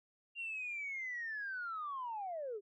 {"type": "linear sweep", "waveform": "sine", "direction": "down", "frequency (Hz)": [2794, 384.4], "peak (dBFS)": -38, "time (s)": [0.35, 2.61], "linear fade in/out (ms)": 50, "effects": ["tanh soft clip ceiling -34 dBFS"]}